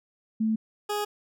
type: tone pair in turn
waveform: sine / 20% pulse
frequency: 220 / 415.3 Hz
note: A3 / G#4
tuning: 0 / 0 cents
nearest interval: major seventh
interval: 1100 cents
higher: second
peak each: -22 dBFS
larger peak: neither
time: 0.4-0.56 / 0.89-1.05 s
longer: neither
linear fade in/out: 10 ms
effects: none